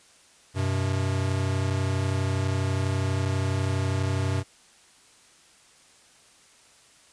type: tone pair together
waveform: square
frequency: 95.4 / 127.63 Hz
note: G2 / C3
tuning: -47 / -43 cents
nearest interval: perfect fourth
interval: 504 cents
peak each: -26 / -29 dBFS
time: 0.54-4.44 s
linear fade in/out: 50 ms
effects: white hiss -56 dBFS RMS until 7.12 s + resampled to 22050 Hz